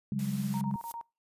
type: chord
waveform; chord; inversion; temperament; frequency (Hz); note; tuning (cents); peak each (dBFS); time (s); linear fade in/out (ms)
sine; C# suspended fourth; none; equal with one note detuned; 138.59 / 185 / 202.9; C#3 / F#3 / G#3; 0 / 0 / -40; -34 / -36 / -32; 0.12-0.76; 2
type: high-pass noise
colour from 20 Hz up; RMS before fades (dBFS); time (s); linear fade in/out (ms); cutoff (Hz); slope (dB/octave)
white; -47; 0.19-0.61; 0; 150; 12
type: tone bursts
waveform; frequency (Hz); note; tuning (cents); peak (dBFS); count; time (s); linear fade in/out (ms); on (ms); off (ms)
sine; 930; A#5; -4; -37; 5; 0.54-1.012; 0; 72; 28
type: noise with exponential growth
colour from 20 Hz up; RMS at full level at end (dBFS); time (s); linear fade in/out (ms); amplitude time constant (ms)
violet; -38; 0.66-0.92; 2; 56
effects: noise-tail reverb RT60 0.3 s tail -26 dB re dry + resampled to 32000 Hz